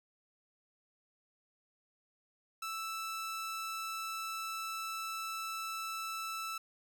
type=tone; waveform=sawtooth; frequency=1320 Hz; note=E6; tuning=2 cents sharp; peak=-34 dBFS; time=2.62-6.58 s; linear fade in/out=5 ms; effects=none